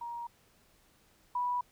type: tone pair in turn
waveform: sine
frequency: 944 / 981.7 Hz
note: A#5 / B5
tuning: +22 / -11 cents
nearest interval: minor second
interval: 67 cents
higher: second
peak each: -37 / -29 dBFS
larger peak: second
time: 0.01-0.27 / 1.35-1.61 s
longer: neither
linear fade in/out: 5 ms
effects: pink hiss -66 dBFS RMS until 1.71 s